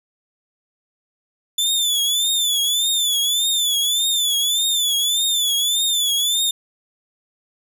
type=tone with vibrato; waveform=sawtooth; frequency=3494 Hz; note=A7; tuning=13 cents flat; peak=-14 dBFS; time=1.58-6.51 s; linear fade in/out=5 ms; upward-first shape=triangle; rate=1.7 Hz; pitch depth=110 cents each way; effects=none